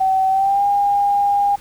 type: tone with pitch glide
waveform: sine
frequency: 763 to 808.4 Hz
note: G5 to G#5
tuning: -47 to -47 cents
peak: -13 dBFS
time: 0-1.56 s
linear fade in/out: 10 ms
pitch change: +100 cents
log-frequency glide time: 0.29-0.64 s
effects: pink hiss -44 dBFS RMS until 1.6 s